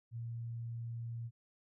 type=tone; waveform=sine; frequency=116.54 Hz; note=A#2; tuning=in tune; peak=-39 dBFS; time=0.11-1.31 s; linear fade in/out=50 ms; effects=none